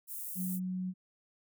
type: high-pass noise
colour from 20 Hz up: white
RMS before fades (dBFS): -41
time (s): 0.07-0.6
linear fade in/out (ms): 50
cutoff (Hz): 9300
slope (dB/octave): 24
type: tone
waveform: sine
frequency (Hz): 184.3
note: F#3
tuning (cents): -7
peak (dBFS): -33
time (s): 0.35-0.94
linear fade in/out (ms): 50
effects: none